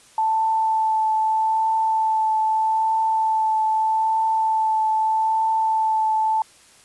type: tone with vibrato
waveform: sine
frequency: 880 Hz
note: A5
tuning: in tune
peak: -17 dBFS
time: 0.18-6.42 s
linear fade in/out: 2 ms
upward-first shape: triangle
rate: 0.8 Hz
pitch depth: 14 cents each way
effects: white hiss -51 dBFS RMS until 6.84 s + resampled to 24000 Hz